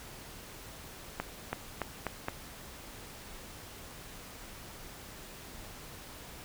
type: accelerating click train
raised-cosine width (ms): 0.5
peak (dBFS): -17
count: 5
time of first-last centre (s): 1.2-2.284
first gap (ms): 330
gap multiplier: 0.87
effects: pink hiss -48 dBFS RMS until 6.44 s